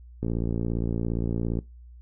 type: click train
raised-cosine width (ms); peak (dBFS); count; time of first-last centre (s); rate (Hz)
3; -15; 79; 0.23-1.589; 57.4
effects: noise-tail reverb RT60 0.2 s tail -20 dB re dry + added 60 Hz sine -44 dBFS peak until 2.01 s